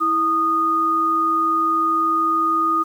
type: tone pair together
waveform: sine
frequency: 326.6 / 1233 Hz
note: E4 / D#6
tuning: -16 / -16 cents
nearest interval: octave + major seventh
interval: 2300 cents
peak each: -25 / -16 dBFS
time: 0-2.84 s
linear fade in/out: 20 ms
effects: 8-bit